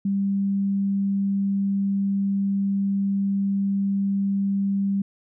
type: tone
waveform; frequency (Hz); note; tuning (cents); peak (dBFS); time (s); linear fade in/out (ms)
sine; 197.5; G3; +13; -20; 0.05-5.02; 5
effects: none